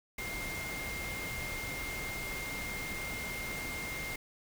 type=tone in noise; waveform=sine; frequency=2117 Hz; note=C7; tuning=20 cents sharp; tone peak=-39 dBFS; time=0.18-4.16 s; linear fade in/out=5 ms; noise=pink; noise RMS=-41 dBFS; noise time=0.18-4.16 s; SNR=-1 dB; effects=none